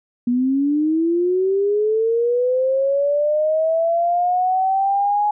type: linear sweep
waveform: sine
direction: up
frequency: 238.8 to 839 Hz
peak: -15 dBFS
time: 0.27-5.31 s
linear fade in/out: 5 ms
effects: none